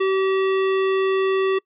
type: tone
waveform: square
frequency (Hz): 383.6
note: G4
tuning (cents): -37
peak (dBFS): -18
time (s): 0-1.59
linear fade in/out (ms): 10
effects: noise-tail reverb RT60 0.1 s tail -25 dB re dry + resampled to 8000 Hz